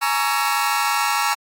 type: chord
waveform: sawtooth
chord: A# half-diminished seventh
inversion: third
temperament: just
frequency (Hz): 839.1 / 932.3 / 1118.8 / 1342.6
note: G#5 / A#5 / C#6 / E6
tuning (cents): +18 / 0 / +16 / +31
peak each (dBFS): -20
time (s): 0.01-1.35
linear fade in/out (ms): 20
effects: AAC 48 kbps